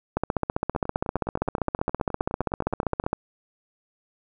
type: two click trains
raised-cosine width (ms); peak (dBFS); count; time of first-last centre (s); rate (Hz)
1; -9 / -19; 46 / 23; 0.17-3.131 / 0.75-3.039; 15.2 / 9.61
effects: none